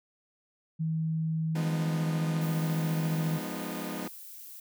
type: tone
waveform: sine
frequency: 160.2 Hz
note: E3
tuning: 49 cents flat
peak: -27 dBFS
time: 0.79-3.39 s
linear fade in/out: 20 ms
type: chord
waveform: sawtooth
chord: F half-diminished seventh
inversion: none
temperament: equal with one note detuned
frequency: 174.61 / 207.7 / 246.9 / 305.4 Hz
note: F3 / Ab3 / Cb4 / Eb4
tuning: 0 / 0 / 0 / -32 cents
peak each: -36 dBFS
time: 1.55-4.08 s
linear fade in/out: 5 ms
type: noise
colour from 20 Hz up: violet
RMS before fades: -46 dBFS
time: 2.41-4.6 s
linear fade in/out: 5 ms
effects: none